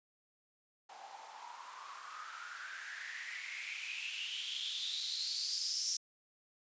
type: noise with band-pass filter sweep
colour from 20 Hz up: blue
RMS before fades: -42 dBFS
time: 0.89-5.97 s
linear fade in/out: 5 ms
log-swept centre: 740 to 5700 Hz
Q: 7.7
effects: resampled to 16000 Hz